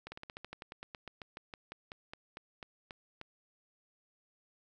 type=slowing click train; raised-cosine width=0.3 ms; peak=-28 dBFS; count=23; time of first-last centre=0.07-3.214 s; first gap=50 ms; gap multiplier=1.09; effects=none